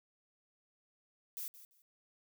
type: noise with echo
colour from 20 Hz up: violet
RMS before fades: -42 dBFS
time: 1.37-1.48 s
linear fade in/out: 0 ms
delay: 170 ms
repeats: 2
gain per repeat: -14 dB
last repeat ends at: 1.82 s
effects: none